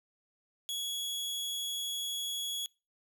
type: tone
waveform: sawtooth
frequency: 3352 Hz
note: G#7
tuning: 15 cents sharp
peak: -31 dBFS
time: 0.69-2.66 s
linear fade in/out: 0 ms
effects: noise-tail reverb RT60 0.3 s tail -25 dB re dry